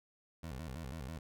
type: tone with vibrato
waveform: 20% pulse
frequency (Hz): 72.7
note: D2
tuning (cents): -17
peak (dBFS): -37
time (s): 0.43-1.19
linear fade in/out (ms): 5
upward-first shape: square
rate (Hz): 6.1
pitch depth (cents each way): 210
effects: none